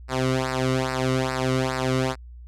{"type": "tone with flanger", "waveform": "sawtooth", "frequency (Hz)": 130, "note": "C3", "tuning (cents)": -11, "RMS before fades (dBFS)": -24, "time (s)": [0.08, 2.16], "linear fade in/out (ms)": 50, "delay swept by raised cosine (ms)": [0.3, 1.22], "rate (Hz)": 2.4, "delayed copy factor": -0.85, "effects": ["added 60 Hz sine -39 dBFS peak until 2.47 s", "low-pass 8000 Hz 12 dB/octave"]}